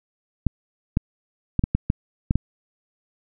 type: clicks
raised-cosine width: 5 ms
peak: -6 dBFS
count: 8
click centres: 0.467 / 0.971 / 1.593 / 1.639 / 1.75 / 1.901 / 2.309 / 2.356 s
effects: none